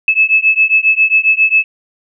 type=beating tone pair; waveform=sine; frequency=2600 / 2607.4 Hz; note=E7 / E7; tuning=-24 / -20 cents; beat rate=7.4 Hz; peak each=-11 dBFS; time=0.08-1.64 s; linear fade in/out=2 ms; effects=none